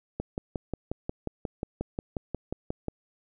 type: click train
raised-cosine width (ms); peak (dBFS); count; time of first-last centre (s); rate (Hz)
2; -17; 16; 0.2-2.883; 5.59
effects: none